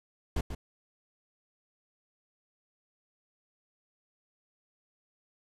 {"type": "noise with echo", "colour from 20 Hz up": "brown", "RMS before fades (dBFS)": -29, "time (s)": [0.36, 0.41], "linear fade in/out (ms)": 5, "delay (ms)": 140, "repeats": 1, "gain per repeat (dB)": -8, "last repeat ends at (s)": 0.55, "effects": ["resampled to 32000 Hz"]}